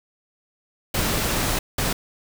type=noise bursts at uneven times; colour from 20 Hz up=pink; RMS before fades=-23 dBFS; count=2; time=0.94-1.59 / 1.78-1.93 s; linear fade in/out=5 ms; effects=none